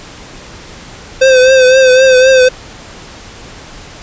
square tone with vibrato, 518 Hz, C5, 17 cents flat, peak -4 dBFS, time 1.21-2.49 s, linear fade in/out 10 ms, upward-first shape triangle, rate 3.9 Hz, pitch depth 52 cents each way, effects pink hiss -32 dBFS RMS until 4.02 s + resampled to 16000 Hz

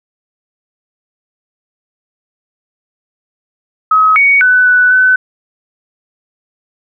sine tone with pitch steps, 1275 / 2238 / 1498 / 1487 / 1510 Hz, D#6 / C#7 / F#6 / F#6 / F#6, +42 / +16 / +21 / +8 / +35 cents, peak -5 dBFS, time 3.91-5.16 s, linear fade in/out 5 ms, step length 250 ms, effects none

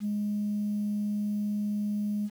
sine tone, 207.7 Hz, G#3, in tune, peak -26 dBFS, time 0-2.3 s, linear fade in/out 50 ms, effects tanh soft clip ceiling -23 dBFS + 9-bit

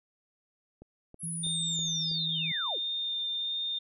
click train, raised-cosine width 2 ms, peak -35 dBFS, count 5, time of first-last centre 0.82-2.114 s, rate 3.09 Hz
sine linear sweep, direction down, 10990 to 240.6 Hz, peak -35 dBFS, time 1.19-2.79 s, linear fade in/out 50 ms
sine tone with pitch glide, 164.7 to 163.18 Hz, E3 to E3, -1 to -17 cents, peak -36 dBFS, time 1.23-2.52 s, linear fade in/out 5 ms, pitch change -16 cents, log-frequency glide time 1.75-2.32 s
sine tone with vibrato, 3624 Hz, A#7, 50 cents flat, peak -30 dBFS, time 1.43-3.79 s, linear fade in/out 10 ms, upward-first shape sine, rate 1.5 Hz, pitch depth 9 cents each way
effects none

